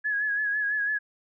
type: tone with vibrato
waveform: sine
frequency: 1681 Hz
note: G#6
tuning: 20 cents sharp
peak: -24 dBFS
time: 0.04-0.99 s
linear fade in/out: 20 ms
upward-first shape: sine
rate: 6 Hz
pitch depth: 44 cents each way
effects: none